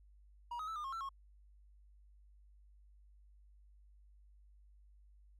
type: tone with pitch steps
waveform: triangle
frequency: 955 / 1262 / 1316 / 1209 / 1080 / 1340 / 1090 Hz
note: A#5 / D#6 / E6 / D6 / C#6 / E6 / C#6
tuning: +42 / +24 / -3 / +50 / -45 / +28 / -29 cents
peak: -38 dBFS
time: 0.51-1.091 s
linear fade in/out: 5 ms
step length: 83 ms
effects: added 50 Hz sine -60 dBFS peak until 5.39 s